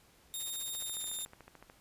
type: noise with tremolo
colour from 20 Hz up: white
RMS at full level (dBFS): -49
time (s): 0.33-1.27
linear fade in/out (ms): 50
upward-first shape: sine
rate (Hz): 15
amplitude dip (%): 85
type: tone with pitch glide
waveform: 5% pulse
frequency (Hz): 3691 to 3644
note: A#7 to A#7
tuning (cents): -18 to -40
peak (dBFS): -30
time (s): 0.34-1.25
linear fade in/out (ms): 0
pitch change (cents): -22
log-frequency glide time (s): 0.8-1.08
type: click train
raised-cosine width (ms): 0.5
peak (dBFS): -36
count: 14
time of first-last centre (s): 0.75-1.699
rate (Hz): 13.7
effects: pink hiss -64 dBFS RMS until 1.8 s + resampled to 32000 Hz